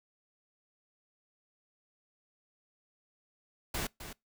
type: noise with echo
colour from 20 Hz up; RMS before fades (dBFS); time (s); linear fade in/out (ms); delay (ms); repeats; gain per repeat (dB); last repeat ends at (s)
pink; -35; 3.74-3.87; 5; 260; 1; -10; 4.13
effects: noise-tail reverb RT60 0.2 s tail -25 dB re dry